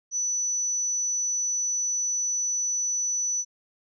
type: tone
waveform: sine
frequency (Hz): 5960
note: F#8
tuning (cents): +12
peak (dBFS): -24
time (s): 0.11-3.45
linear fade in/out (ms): 50
effects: none